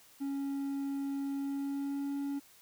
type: tone with pitch glide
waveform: triangle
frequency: 277.2 to 280.7 Hz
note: C#4 to C#4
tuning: 0 to +22 cents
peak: -31 dBFS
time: 0.2-2.4 s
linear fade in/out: 20 ms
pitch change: +22 cents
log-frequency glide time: 1.37-2.12 s
effects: white hiss -60 dBFS RMS until 2.61 s